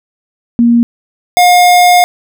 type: tone pair in turn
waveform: sine / square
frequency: 235.8 / 713.8 Hz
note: A#3 / F5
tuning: +20 / +38 cents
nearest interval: octave + perfect fifth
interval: 1918 cents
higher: second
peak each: -4 dBFS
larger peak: neither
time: 0.59-0.83 / 1.37-2.04 s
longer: second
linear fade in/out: 0 ms
effects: none